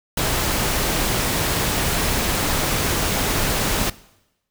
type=noise; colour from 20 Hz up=pink; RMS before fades=-21 dBFS; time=0.17-3.9 s; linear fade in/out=5 ms; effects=noise-tail reverb RT60 0.9 s tail -20 dB re dry